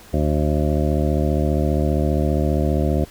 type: harmonic tone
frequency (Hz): 75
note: D2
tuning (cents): +37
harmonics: 1 / 2 / 3 / 4 / 5 / 7 / 8 / 9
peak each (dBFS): -20 / -23 / -25 / -26 / -27 / -28 / -29 / -30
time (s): 0.13-3.05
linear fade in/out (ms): 10
effects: pink hiss -45 dBFS RMS until 3.1 s